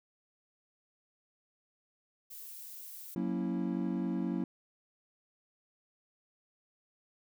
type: noise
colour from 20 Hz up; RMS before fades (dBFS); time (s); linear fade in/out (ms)
violet; -47; 2.3-3.15; 10
type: chord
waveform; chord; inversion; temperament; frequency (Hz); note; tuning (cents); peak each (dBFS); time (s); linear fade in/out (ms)
triangle; F# dominant seventh; none; equal with one note detuned; 182.34 / 233.1 / 277.2 / 329.6; F#3 / A#3 / C#4 / E4; -25 / 0 / 0 / 0; -33 / -35 / -36 / -36; 3.16-4.44; 2
effects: none